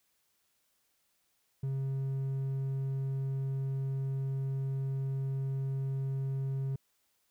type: tone with hard clipping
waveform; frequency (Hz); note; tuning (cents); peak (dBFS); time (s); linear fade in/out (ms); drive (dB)
sine; 135; C#3; -45; -32; 1.63-6.76; 5; 3
effects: white hiss -75 dBFS RMS until 7.3 s